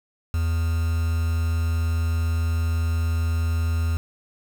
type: tone with quantisation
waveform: triangle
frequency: 82.41 Hz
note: E2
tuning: in tune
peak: -18 dBFS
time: 0.34-3.97 s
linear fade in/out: 0 ms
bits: 6
effects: none